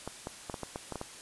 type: clicks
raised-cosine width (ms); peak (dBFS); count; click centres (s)
1; -22; 9; 0.076 / 0.271 / 0.498 / 0.542 / 0.633 / 0.759 / 0.923 / 0.957 / 1.014
effects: white hiss -48 dBFS RMS until 1.21 s + resampled to 24000 Hz